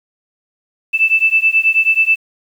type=beating tone pair; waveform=sine; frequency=2637 / 2646.3 Hz; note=E7 / E7; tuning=0 / +6 cents; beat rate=9.3 Hz; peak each=-13 dBFS; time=0.93-2.16 s; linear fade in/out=20 ms; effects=7-bit